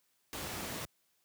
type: noise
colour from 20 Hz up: pink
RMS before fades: -40 dBFS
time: 0.33-0.85 s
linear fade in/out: 0 ms
effects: white hiss -75 dBFS RMS until 1.24 s + high-pass 80 Hz 12 dB/octave